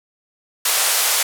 white band-pass noise, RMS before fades -18 dBFS, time 0.65-1.23 s, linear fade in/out 5 ms, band 520 to 13000 Hz, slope 24 dB/octave, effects none

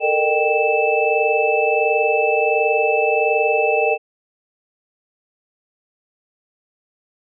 sine tone cluster, 441.9 / 463.3 / 608 / 782 / 2635 Hz, A4 / A#4 / D#5 / G5 / E7, +7 / -11 / -40 / -4 / -1 cents, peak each -21 dBFS, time 0-3.98 s, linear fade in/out 50 ms, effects none

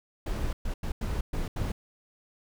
brown noise bursts at uneven times, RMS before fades -30 dBFS, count 6, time 0.26-0.53 / 0.65-0.74 / 0.83-0.92 / 1.01-1.21 / 1.33-1.48 / 1.56-1.72 s, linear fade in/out 5 ms, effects none

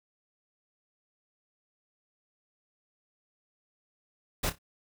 pink noise with echo, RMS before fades -29 dBFS, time 4.43-4.5 s, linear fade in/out 10 ms, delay 29 ms, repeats 3, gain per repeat -12 dB, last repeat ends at 4.587 s, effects none

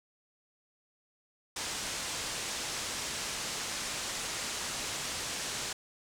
white low-pass noise, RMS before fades -37 dBFS, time 1.56-5.73 s, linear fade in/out 5 ms, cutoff 8200 Hz, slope 24 dB/octave, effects none

